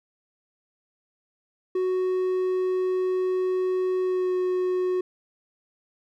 triangle tone with pitch glide, 370 to 366.2 Hz, F#4 to F#4, 0 to -18 cents, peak -20 dBFS, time 1.75-5.01 s, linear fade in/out 5 ms, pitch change -18 cents, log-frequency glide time 4.02-4.34 s, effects none

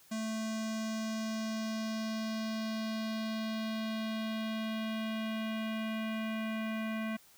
square tone with low-pass filter sweep, 220.2 Hz, A3, 2 cents sharp, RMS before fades -36 dBFS, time 0.11-7.17 s, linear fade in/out 10 ms, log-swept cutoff 7300 to 2300 Hz, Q 2.2, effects white hiss -61 dBFS RMS until 7.37 s

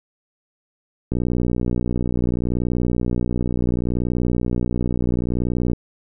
click train, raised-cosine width 3 ms, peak -9 dBFS, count 281, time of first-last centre 1.12-5.733 s, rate 60.7 Hz, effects none

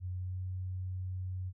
sine tone with pitch glide, 91.1 to 92.43 Hz, F#2 to F#2, -26 to -1 cents, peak -35 dBFS, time 0-1.53 s, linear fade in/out 50 ms, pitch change +25 cents, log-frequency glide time 0.12-0.41 s, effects none

